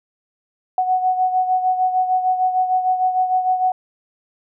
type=beating tone pair; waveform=sine; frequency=740 / 746.6 Hz; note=F#5 / F#5; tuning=0 / +15 cents; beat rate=6.6 Hz; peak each=-16 / -23 dBFS; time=0.78-3.72 s; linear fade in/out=2 ms; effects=none